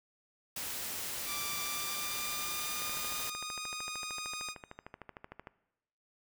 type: noise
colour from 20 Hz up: white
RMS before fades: -39 dBFS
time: 0.56-3.3 s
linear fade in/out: 5 ms
type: tone with pitch glide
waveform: 10% pulse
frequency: 1174.7 to 1238.1 Hz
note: D6 to D#6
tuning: 0 to -9 cents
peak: -30 dBFS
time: 1.25-4.55 s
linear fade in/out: 50 ms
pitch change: +91 cents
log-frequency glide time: 1.59-3.54 s
type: click train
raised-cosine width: 0.5 ms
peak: -29 dBFS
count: 36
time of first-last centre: 2.82-5.472 s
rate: 13.2 Hz
effects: noise-tail reverb RT60 0.9 s tail -19 dB re dry